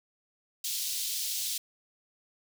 pink high-pass noise, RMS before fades -33 dBFS, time 0.64-1.58 s, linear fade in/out 5 ms, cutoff 3500 Hz, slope 24 dB/octave, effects none

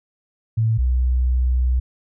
sine tone pair in turn, 111.9 / 62.63 Hz, A2 / B1, +30 / +25 cents, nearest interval minor seventh, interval 1005 cents, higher first, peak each -15 dBFS, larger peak neither, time 0.57-0.78 / 0.78-1.8 s, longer second, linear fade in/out 10 ms, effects none

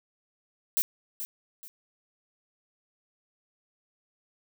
violet noise with echo, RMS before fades -25 dBFS, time 0.77-0.82 s, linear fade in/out 0 ms, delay 430 ms, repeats 2, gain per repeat -10 dB, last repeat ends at 1.68 s, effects none

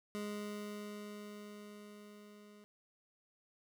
25% pulse tone with level ramp, 207.7 Hz, G#3, in tune, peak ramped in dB -35 to -53 dBFS, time 0.15-2.64 s, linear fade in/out 0 ms, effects none

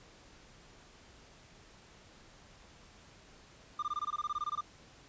triangle tone bursts, 1200 Hz, D6, 37 cents sharp, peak -30 dBFS, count 15, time 3.79-4.609 s, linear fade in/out 5 ms, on 35 ms, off 21 ms, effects pink hiss -58 dBFS RMS until 5.08 s + resampled to 16000 Hz

